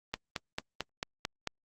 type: click train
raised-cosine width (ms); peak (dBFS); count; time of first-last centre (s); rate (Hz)
0.2; -15; 7; 0.14-1.473; 4.5
effects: Opus 32 kbps